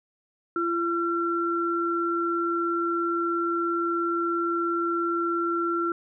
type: tone pair together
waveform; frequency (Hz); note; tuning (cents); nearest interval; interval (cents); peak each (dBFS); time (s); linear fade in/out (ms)
sine; 340 / 1358.5; F4 / F6; -46 / -48; 2 octaves; 2398; -26; 0.56-5.92; 2
effects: none